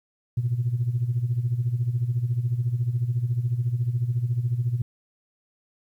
sine tone with tremolo, 120.6 Hz, B2, 41 cents flat, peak -18 dBFS, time 0.37-4.82 s, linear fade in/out 5 ms, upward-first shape sine, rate 14 Hz, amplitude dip 75%, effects tanh soft clip ceiling -15 dBFS + 10-bit

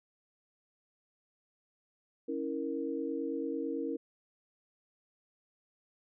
sine chord, A# diminished, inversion first, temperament equal with one note detuned, 277.2 / 326.2 / 466.2 Hz, C#4 / E4 / A#4, 0 / -18 / 0 cents, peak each -37 / -37 / -37 dBFS, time 2.28-3.97 s, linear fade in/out 10 ms, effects none

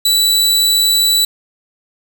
sawtooth tone, 3951 Hz, B7, in tune, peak -7 dBFS, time 0.05-1.25 s, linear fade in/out 5 ms, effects none

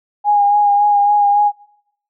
sine tone with vibrato, 820 Hz, G#5, 22 cents flat, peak -9 dBFS, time 0.24-1.52 s, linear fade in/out 50 ms, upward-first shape sine, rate 3.6 Hz, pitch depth 22 cents each way, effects noise-tail reverb RT60 0.9 s tail -26 dB re dry

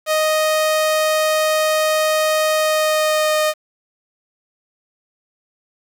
sawtooth tone with pitch glide, 622.3 to 615.9 Hz, D#5 to D#5, 0 to -18 cents, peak -11 dBFS, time 0.06-3.54 s, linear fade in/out 50 ms, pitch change -18 cents, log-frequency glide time 2.56-3.38 s, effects 7-bit

